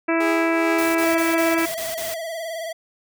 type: harmonic tone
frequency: 330 Hz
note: E4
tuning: 2 cents sharp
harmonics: 1 / 2 / 3 / 4 / 5 / 6 / 7 / 8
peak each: -20 / -24 / -29 / -29 / -29 / -32 / -28 / -34 dBFS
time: 0.08-1.66 s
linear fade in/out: 10 ms
type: tone with tremolo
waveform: sawtooth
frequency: 410.8 Hz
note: G#4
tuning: 19 cents flat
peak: -21 dBFS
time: 0.2-1.05 s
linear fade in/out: 5 ms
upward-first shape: triangle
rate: 2.4 Hz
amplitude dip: 70%
type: noise bursts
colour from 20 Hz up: white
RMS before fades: -31 dBFS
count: 7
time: 0.78-2.144 s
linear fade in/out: 5 ms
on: 170 ms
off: 29 ms
type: tone with vibrato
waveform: square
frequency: 657 Hz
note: E5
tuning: 6 cents flat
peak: -28 dBFS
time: 1.03-2.73 s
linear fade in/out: 10 ms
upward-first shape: sine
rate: 19 Hz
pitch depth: 55 cents each way
effects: none